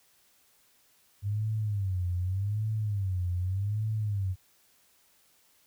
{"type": "tone with vibrato", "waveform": "sine", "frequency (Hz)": 98.5, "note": "G2", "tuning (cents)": 9, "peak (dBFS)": -27, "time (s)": [1.22, 4.36], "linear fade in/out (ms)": 50, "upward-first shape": "sine", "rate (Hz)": 0.84, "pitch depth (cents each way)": 180, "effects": ["white hiss -65 dBFS RMS until 5.66 s"]}